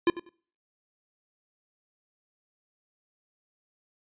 square tone with echo, 344 Hz, F4, 26 cents flat, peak -19 dBFS, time 0.07-0.1 s, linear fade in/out 2 ms, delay 96 ms, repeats 2, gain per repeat -15 dB, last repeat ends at 0.292 s, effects noise-tail reverb RT60 0.5 s tail -25 dB re dry + resampled to 8000 Hz

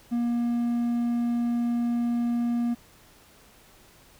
triangle tone, 237.6 Hz, A#3, 33 cents sharp, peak -21 dBFS, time 0.11-2.75 s, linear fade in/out 20 ms, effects pink hiss -55 dBFS RMS until 4.19 s

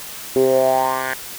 10% pulse tone with band-pass filter sweep, 130.81 Hz, C3, in tune, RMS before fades -17 dBFS, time 0.36-1.14 s, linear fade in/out 2 ms, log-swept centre 360 to 1600 Hz, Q 4.8, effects white hiss -33 dBFS RMS until 1.38 s

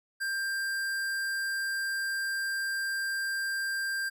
sine tone with hard clipping, 1587 Hz, G6, 21 cents sharp, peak -31 dBFS, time 0.2-4.1 s, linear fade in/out 20 ms, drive 17 dB, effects none

